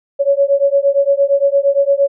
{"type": "beating tone pair", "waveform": "sine", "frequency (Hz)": [554.4, 563.1], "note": ["C#5", "C#5"], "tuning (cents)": [0, 27], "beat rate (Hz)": 8.7, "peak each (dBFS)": -13, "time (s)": [0.19, 2.08], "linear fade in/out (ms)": 20, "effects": []}